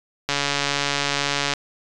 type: click train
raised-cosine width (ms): 0.2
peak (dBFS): -4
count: 178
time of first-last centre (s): 0.29-1.536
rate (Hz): 142
effects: resampled to 24000 Hz